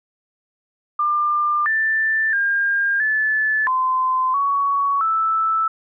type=tone with pitch steps; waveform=sine; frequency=1196 / 1770 / 1609 / 1737 / 1031 / 1121 / 1317 Hz; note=D6 / A6 / G6 / A6 / C6 / C#6 / E6; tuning=+31 / +10 / +45 / -23 / -26 / +19 / -2 cents; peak=-16 dBFS; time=0.99-5.68 s; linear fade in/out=5 ms; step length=670 ms; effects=none